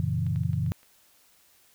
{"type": "chord", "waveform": "sine", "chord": "F# dominant seventh", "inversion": "none", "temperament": "equal", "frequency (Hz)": [92.5, 116.54, 138.59, 164.81], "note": ["F#2", "A#2", "C#3", "E3"], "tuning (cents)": [0, 0, 0, 0], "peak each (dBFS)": -30, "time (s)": [0, 0.72], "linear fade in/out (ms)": 0}
{"type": "clicks", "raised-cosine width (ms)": 0.3, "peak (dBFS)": [-35, -33, -40, -36, -37, -40], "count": 6, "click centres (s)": [0.266, 0.36, 0.435, 0.532, 0.663, 0.831]}
{"effects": ["white hiss -61 dBFS RMS until 1.74 s"]}